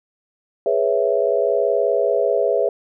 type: chord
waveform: sine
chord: C# minor seventh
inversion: second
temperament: equal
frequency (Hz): 415.3 / 493.9 / 554.4 / 659.3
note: G#4 / B4 / C#5 / E5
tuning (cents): 0 / 0 / 0 / 0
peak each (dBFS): -21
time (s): 0.66-2.69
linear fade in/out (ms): 2
effects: none